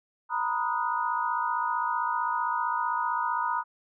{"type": "chord", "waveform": "sine", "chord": "B major seventh", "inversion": "third", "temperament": "equal with one note detuned", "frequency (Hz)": [932.3, 987.8, 1244.5, 1457.1], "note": ["A#5", "B5", "D#6", "F#6"], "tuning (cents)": [0, 0, 0, -27], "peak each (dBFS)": [-30, -30, -31, -35], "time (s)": [0.29, 3.64], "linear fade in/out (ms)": 50, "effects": []}